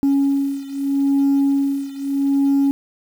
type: beating tone pair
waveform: sine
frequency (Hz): 277.2 / 277.99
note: C#4 / C#4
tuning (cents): 0 / +5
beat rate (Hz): 0.79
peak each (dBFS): -16 / -18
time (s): 0.03-2.71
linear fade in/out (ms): 0
effects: tanh soft clip ceiling -11 dBFS + 7-bit